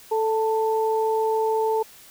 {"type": "tone pair together", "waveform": "sine", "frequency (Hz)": [440, 886.9], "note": ["A4", "A5"], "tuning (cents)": [0, 14], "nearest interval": "octave", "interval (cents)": 1214, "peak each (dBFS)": [-21, -24], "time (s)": [0.11, 1.83], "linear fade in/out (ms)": 10, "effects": ["white hiss -48 dBFS RMS until 2.1 s"]}